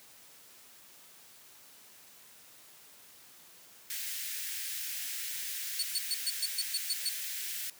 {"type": "high-pass noise", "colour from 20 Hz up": "white", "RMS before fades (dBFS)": -38, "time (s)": [3.9, 7.7], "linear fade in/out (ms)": 2, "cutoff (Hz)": 1600, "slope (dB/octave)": 48}
{"type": "tone bursts", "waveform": "30% pulse", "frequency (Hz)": 4435, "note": "C#8", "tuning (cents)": 0, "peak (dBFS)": -26, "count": 9, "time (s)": [5.79, 7.092], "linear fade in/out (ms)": 5, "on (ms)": 38, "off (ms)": 120}
{"effects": ["white hiss -56 dBFS RMS until 7.79 s", "high-pass 100 Hz 12 dB/octave"]}